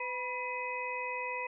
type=harmonic tone with a mistuned harmonic; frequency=504 Hz; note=B4; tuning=35 cents sharp; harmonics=1 / 2 / 4 / 5; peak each=-41 / -38 / -41 / -39 dBFS; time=0-1.47 s; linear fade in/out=5 ms; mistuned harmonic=2; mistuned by=-51 cents; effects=none